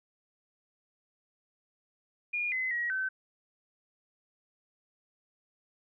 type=tone with pitch steps; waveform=sine; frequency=2429 / 2038 / 1905 / 1533 Hz; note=D#7 / C7 / A#6 / G6; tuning=-42 / -46 / +37 / -39 cents; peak=-29 dBFS; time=2.33-3.09 s; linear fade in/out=10 ms; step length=190 ms; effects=none